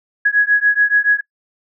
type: beating tone pair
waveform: sine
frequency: 1666 / 1673 Hz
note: G#6 / G#6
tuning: +5 / +12 cents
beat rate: 7 Hz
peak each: -14 dBFS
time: 0.25-1.21 s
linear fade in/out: 10 ms
effects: noise-tail reverb RT60 0.1 s tail -24 dB re dry